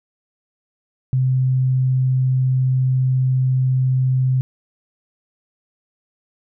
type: tone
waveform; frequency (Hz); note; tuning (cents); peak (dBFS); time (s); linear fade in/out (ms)
sine; 129.6; C3; -16; -14; 1.13-4.41; 0
effects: none